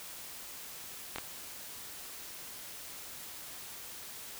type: clicks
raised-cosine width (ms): 0.3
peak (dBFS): -20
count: 2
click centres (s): 1.16 / 1.184
effects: white hiss -46 dBFS RMS until 4.39 s